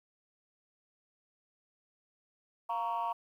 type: chord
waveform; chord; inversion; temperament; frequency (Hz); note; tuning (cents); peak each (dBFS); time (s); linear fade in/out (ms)
sine; Bb minor; second; just; 699.2 / 932.3 / 1118.8; F5 / Bb5 / Db6; +2 / 0 / +16; -36 / -32 / -36; 2.69-3.13; 10
effects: tanh soft clip ceiling -27 dBFS + 11-bit